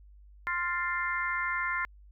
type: harmonic tone with a mistuned harmonic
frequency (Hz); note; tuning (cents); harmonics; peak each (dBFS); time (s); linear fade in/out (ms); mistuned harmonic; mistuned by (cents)
349.2; F4; 0; 3 / 4 / 5 / 6; -34 / -34 / -34 / -34; 0.47-1.85; 0; 5; +27
effects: added 50 Hz sine -51 dBFS peak until 2.11 s